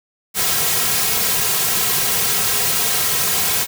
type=noise with comb filter; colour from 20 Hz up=white; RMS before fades=-18 dBFS; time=0.34-3.67 s; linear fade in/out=50 ms; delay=3.4 ms; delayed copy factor=-0.8; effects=none